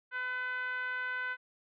10% pulse tone with band-pass filter, 504 Hz, B4, 35 cents sharp, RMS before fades -36 dBFS, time 0.11-1.37 s, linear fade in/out 50 ms, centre 1500 Hz, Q 4, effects resampled to 11025 Hz

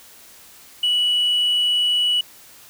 sine tone, 2944 Hz, F#7, 9 cents flat, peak -14 dBFS, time 0.83-2.21 s, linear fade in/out 5 ms, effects tanh soft clip ceiling -14 dBFS + white hiss -46 dBFS RMS until 2.69 s

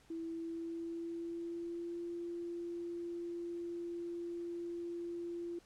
sine tone with pitch glide, 329.6 to 343.6 Hz, E4 to F4, 0 to -28 cents, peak -39 dBFS, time 0.1-5.59 s, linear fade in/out 5 ms, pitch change +72 cents, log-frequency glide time 0.23-2.02 s, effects pink hiss -66 dBFS RMS until 5.65 s + low-pass 9000 Hz 12 dB/octave

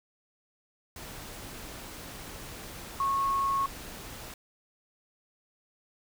sine tone in noise, 1097 Hz, C#6, 18 cents flat, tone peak -25 dBFS, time 3-3.66 s, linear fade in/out 2 ms, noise pink, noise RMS -43 dBFS, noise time 0.96-4.34 s, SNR +15 dB, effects none

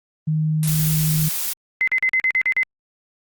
sine tone, 155.56 Hz, D#3, in tune, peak -17 dBFS, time 0.27-1.29 s, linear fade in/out 10 ms
blue noise, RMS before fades -24 dBFS, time 0.63-1.53 s, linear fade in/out 0 ms
sine tone bursts, 2053 Hz, C7, 33 cents flat, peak -15 dBFS, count 8, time 1.81-2.631 s, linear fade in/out 0 ms, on 65 ms, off 43 ms
effects Opus 32 kbps

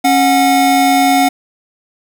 square tone pair together, 273.4 / 730 Hz, C#4 / F#5, -24 / -24 cents, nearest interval octave + perfect fourth, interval 1700 cents, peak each -13 / -11 dBFS, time 0.04-1.29 s, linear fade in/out 10 ms, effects none

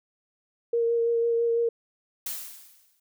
sine tone with vibrato, 465.7 Hz, A#4, 2 cents flat, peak -21 dBFS, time 0.73-1.69 s, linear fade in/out 5 ms, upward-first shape sine, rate 6 Hz, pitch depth 14 cents each way
blue noise with exponential decay, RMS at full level -30 dBFS, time 2.26-3 s, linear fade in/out 5 ms, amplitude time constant 160 ms
effects none

